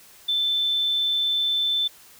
sine tone, 3532 Hz, A7, 6 cents sharp, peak -20 dBFS, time 0.28-1.88 s, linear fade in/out 10 ms, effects white hiss -50 dBFS RMS until 2.19 s

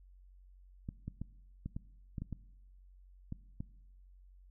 clicks, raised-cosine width 5 ms, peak -27 dBFS, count 10, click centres 0.889 / 1.08 / 1.216 / 1.66 / 1.765 / 2.182 / 2.22 / 2.327 / 3.324 / 3.605 s, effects noise-tail reverb RT60 1.0 s tail -21 dB re dry + added 46 Hz sine -56 dBFS peak until 4.5 s

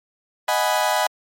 35% pulse chord, G# minor seventh, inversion second, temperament equal, 622.3 / 740 / 830.6 / 987.8 Hz, D#5 / F#5 / G#5 / B5, 0 / 0 / 0 / 0 cents, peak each -22 dBFS, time 0.48-1.07 s, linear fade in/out 5 ms, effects MP3 64 kbps

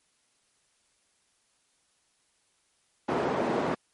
white band-pass noise, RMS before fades -28 dBFS, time 3.08-3.75 s, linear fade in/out 10 ms, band 200 to 650 Hz, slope 12 dB/octave, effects white hiss -70 dBFS RMS until 3.93 s + MP3 48 kbps

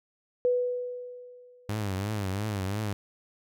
sine tone with exponential decay, 493.9 Hz, B4, in tune, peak -20 dBFS, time 0.45-1.83 s, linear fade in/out 0 ms, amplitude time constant 300 ms
sawtooth tone with vibrato, 100.9 Hz, G#2, 49 cents flat, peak -25 dBFS, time 1.69-2.93 s, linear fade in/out 0 ms, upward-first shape triangle, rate 2.9 Hz, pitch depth 150 cents each way
effects none

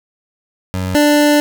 25% pulse tone pair in turn, 92.9 / 294.9 Hz, F#2 / D4, +7 / +7 cents, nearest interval octave + minor sixth, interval 2000 cents, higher second, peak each -14 / -5 dBFS, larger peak second, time 0.74-0.95 / 0.95-1.4 s, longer second, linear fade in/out 0 ms, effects none

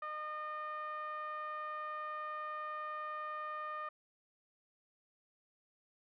10% pulse tone with low-pass filter, 610 Hz, D#5, 34 cents flat, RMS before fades -42 dBFS, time 0.02-3.89 s, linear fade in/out 5 ms, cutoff 1400 Hz, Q 5.9, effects none

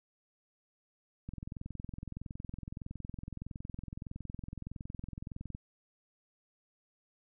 click train, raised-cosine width 5 ms, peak -29 dBFS, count 93, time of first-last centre 1.29-5.549 s, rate 21.6 Hz, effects none

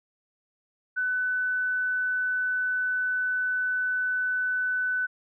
sine tone, 1500 Hz, F#6, 23 cents sharp, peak -24 dBFS, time 0.96-5.07 s, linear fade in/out 20 ms, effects none

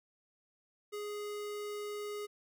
square tone, 415.3 Hz, G#4, in tune, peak -39 dBFS, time 0.92-2.27 s, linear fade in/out 20 ms, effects none

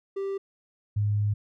triangle / sine tone pair in turn, 392 / 103.83 Hz, G4 / G#2, 0 / 0 cents, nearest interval octave + major seventh, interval 2300 cents, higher first, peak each -26 / -22 dBFS, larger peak second, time 0.16-0.38 / 0.96-1.34 s, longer second, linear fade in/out 10 ms, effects none

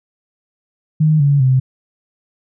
sine tone with pitch steps, 155 / 142.14 / 130.34 Hz, D#3 / C#3 / C3, -6 / +44 / -6 cents, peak -9 dBFS, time 1-1.6 s, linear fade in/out 10 ms, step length 200 ms, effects none

